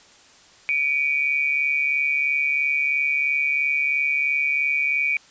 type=tone pair together; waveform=sine; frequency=2293 / 2436 Hz; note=D7 / D#7; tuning=-42 / -37 cents; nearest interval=minor second; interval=105 cents; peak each=-21 / -23 dBFS; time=0.69-5.17 s; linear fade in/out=0 ms; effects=white hiss -51 dBFS RMS until 5.3 s + resampled to 16000 Hz